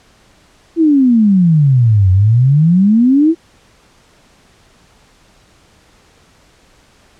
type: exponential two-way sweep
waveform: sine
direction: down then up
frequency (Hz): 339.7 to 90.8 to 339.7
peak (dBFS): -6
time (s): 0.76-3.35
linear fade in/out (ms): 50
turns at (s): 2.11
effects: pink hiss -49 dBFS RMS until 7.19 s + low-pass 8000 Hz 12 dB/octave